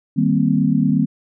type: chord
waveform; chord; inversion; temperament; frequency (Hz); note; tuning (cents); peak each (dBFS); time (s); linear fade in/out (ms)
sine; C minor seventh; first; equal; 155.56 / 196 / 233.1 / 261.6; Eb3 / G3 / Bb3 / C4; 0 / 0 / 0 / 0; -19; 0.16-1.06; 20
effects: none